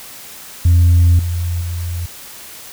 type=tone with level steps; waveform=sine; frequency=86.2 Hz; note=F2; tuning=22 cents flat; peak=-5 / -16 / -19 dBFS; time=0.65-2.06 s; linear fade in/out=5 ms; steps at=1.19 / 1.61 s; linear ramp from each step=2 ms; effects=tanh soft clip ceiling -5 dBFS + white hiss -35 dBFS RMS until 2.72 s